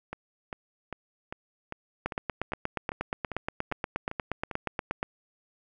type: two click trains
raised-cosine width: 0.5 ms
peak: -14 / -20 dBFS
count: 26 / 12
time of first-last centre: 2.06-5.029 / 0.13-4.512 s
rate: 8.42 / 2.51 Hz
effects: none